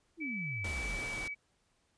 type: exponential sweep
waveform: sine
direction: down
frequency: 349.2 to 32.7 Hz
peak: -38 dBFS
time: 0.17-1.02 s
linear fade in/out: 50 ms
type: tone with pitch glide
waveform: sine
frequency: 2299 to 2283 Hz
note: D7 to D7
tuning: -37 to -50 cents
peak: -37 dBFS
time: 0.2-1.35 s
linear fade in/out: 20 ms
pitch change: -13 cents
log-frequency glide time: 1.01-1.2 s
type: noise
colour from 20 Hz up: pink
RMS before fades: -43 dBFS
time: 0.64-1.28 s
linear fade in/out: 5 ms
effects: pink hiss -74 dBFS RMS until 1.97 s + resampled to 22050 Hz